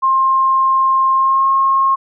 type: tone with pitch glide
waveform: sine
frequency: 1061 to 1077.7 Hz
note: C6 to C#6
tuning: +24 to -49 cents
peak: -10 dBFS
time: 0.02-1.96 s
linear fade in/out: 20 ms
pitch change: +27 cents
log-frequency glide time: 1.13-1.48 s
effects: none